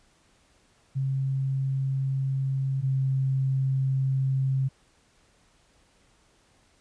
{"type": "tone pair in turn", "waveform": "sine", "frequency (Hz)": [134.6, 133.59], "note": ["C3", "C3"], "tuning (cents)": [49, 36], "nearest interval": "unison", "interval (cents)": 13, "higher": "first", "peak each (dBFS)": [-24, -22], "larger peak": "second", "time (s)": [[0.95, 2.82], [2.82, 4.69]], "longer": "neither", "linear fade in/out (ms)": 20, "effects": ["pink hiss -63 dBFS RMS until 6.8 s", "resampled to 22050 Hz"]}